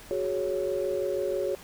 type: chord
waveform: sine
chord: F# suspended second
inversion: none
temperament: just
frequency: 370 / 416.2 / 555 Hz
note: F#4 / G#4 / C#5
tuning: 0 / +4 / +2 cents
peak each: -30 / -31 / -29 dBFS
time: 0.11-1.55 s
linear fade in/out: 0 ms
effects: tanh soft clip ceiling -17 dBFS + pink hiss -48 dBFS RMS until 1.63 s